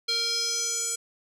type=tone with band-pass filter sweep; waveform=square; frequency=463.9 Hz; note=A#4; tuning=8 cents flat; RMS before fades=-28 dBFS; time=0.08-0.96 s; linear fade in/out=10 ms; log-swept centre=4100 to 7800 Hz; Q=4.6; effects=none